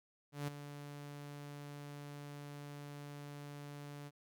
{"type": "tone with ADSR envelope", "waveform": "sawtooth", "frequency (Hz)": 144.6, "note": "D3", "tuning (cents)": -27, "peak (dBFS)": -32, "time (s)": [0.32, 4.11], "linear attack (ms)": 160, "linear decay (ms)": 5, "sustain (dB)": -11, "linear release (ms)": 40, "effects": []}